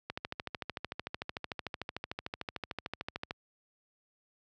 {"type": "click train", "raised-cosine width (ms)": 0.3, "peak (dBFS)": -20, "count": 44, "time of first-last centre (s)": [0.1, 3.309], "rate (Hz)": 13.4, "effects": ["high-pass 60 Hz 12 dB/octave"]}